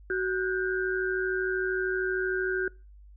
sine tone cluster, 374.5 / 1463 / 1576 Hz, F#4 / F#6 / G6, +21 / -20 / +9 cents, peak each -28 / -33 / -32 dBFS, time 0.1-2.68 s, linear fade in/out 2 ms, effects noise-tail reverb RT60 0.3 s tail -23 dB re dry + added 50 Hz sine -48 dBFS peak until 3.16 s

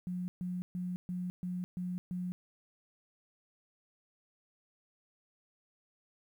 sine tone bursts, 180 Hz, F#3, 47 cents flat, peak -34 dBFS, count 7, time 0.07-2.32 s, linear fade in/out 0 ms, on 210 ms, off 130 ms, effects 11-bit

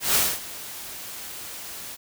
white noise with ADSR envelope, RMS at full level -19 dBFS, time 0-1.97 s, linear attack 150 ms, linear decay 240 ms, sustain -18 dB, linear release 32 ms, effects none

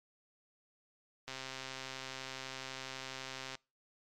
click train, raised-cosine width 0.2 ms, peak -25 dBFS, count 301, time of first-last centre 1.28-3.553 s, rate 132 Hz, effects noise-tail reverb RT60 0.3 s tail -26 dB re dry + MP3 96 kbps

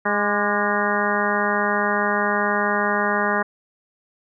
harmonic tone with a mistuned harmonic, 206.1 Hz, G#3, 13 cents flat, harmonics 1 / 2 / 3 / 4 / 5 / 6 / 7 / 8 / 9, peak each -27 / -27 / -27 / -27 / -27 / -27 / -27 / -27 / -27 dBFS, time 0.05-3.43 s, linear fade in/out 10 ms, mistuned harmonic 6, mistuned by -64 cents, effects none

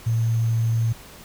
sine tone with sample-and-hold, 114.1 Hz, A#2, 37 cents flat, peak -18 dBFS, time 0.06-0.93 s, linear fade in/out 10 ms, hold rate 6300 Hz, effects pink hiss -44 dBFS RMS until 1.24 s

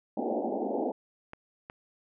pink band-pass noise, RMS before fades -31 dBFS, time 0.17-0.92 s, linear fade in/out 5 ms, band 210 to 840 Hz, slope 96 dB/octave
clicks, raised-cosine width 0.5 ms, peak -26 dBFS, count 2, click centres 1.334 / 1.699 s
effects none

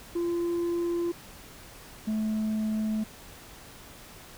sine tone pair in turn, 343.8 / 216.6 Hz, F4 / A3, -27 / -27 cents, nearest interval minor sixth, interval 800 cents, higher first, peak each -23 dBFS, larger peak neither, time 0.15-1.12 / 2.07-3.04 s, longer neither, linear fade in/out 10 ms, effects tanh soft clip ceiling -25 dBFS + pink hiss -48 dBFS RMS until 4.37 s

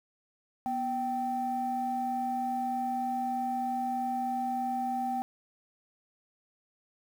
sine tone pair together, 244.6 / 777 Hz, B3 / G5, -16 / -16 cents, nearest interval octave + minor sixth, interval 2000 cents, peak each -34 / -29 dBFS, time 0.66-5.22 s, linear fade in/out 0 ms, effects tanh soft clip ceiling -23 dBFS + 9-bit

